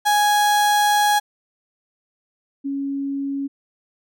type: tone pair in turn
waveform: 35% pulse / sine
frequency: 830.6 / 277.2 Hz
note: G#5 / C#4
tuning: 0 / 0 cents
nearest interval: octave + perfect fifth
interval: 1900 cents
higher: first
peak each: -13 / -22 dBFS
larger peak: first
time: 0.05-1.2 / 2.64-3.48 s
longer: first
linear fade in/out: 20 ms
effects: none